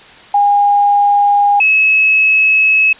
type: tone pair in turn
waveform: sine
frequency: 814 / 2580 Hz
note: G#5 / E7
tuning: -35 / -38 cents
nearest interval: octave + minor sixth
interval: 1997 cents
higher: second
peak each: -7 dBFS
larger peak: neither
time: 0.34-1.6 / 1.6-2.93 s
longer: second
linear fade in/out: 5 ms
effects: white hiss -38 dBFS RMS until 2.99 s + resampled to 8000 Hz